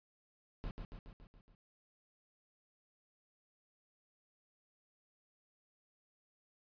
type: noise with echo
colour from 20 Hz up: brown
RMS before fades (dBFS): -41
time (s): 0.64-0.71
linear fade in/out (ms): 0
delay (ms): 140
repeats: 6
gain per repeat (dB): -4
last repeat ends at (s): 1.55
effects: resampled to 11025 Hz